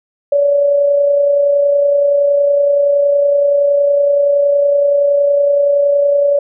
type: tone with amplitude modulation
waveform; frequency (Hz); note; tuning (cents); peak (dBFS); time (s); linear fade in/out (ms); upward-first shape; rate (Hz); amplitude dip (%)
sine; 570; C#5; +48; -7; 0.32-6.39; 5; sine; 30.7; 35
effects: none